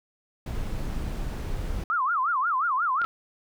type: noise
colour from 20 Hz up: brown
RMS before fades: -30 dBFS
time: 0.46-1.84 s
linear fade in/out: 5 ms
type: tone with vibrato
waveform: sine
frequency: 1200 Hz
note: D6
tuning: 37 cents sharp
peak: -22 dBFS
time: 1.9-3.05 s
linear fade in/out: 0 ms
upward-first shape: sine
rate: 5.6 Hz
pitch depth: 300 cents each way
type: clicks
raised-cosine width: 0.3 ms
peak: -21 dBFS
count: 2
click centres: 3.017 / 3.044 s
effects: none